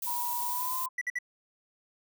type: noise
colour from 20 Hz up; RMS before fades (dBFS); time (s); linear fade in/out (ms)
violet; -34; 0.02-0.86; 5
type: tone with pitch glide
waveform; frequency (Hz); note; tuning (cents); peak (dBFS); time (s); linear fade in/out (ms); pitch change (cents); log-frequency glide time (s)
sine; 964 to 1027.2; B5 to C6; -42 to -32; -33; 0.06-0.89; 20; +110; 0.47-0.78
type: tone bursts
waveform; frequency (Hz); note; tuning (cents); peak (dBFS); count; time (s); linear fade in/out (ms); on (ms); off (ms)
triangle; 1963; B6; -11; -27; 3; 0.98-1.188; 5; 34; 53
effects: none